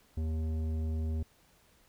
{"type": "tone with tanh clipping", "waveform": "sine", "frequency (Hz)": 79.3, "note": "D#2", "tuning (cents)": 33, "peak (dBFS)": -32, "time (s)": [0.17, 1.23], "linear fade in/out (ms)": 5, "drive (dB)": 12, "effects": ["pink hiss -65 dBFS RMS until 1.88 s"]}